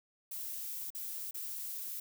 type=noise with dropouts; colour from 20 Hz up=violet; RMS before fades=-41 dBFS; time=0.31-2 s; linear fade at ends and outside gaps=5 ms; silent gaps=0.904-0.948 / 1.31-1.343 s; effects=none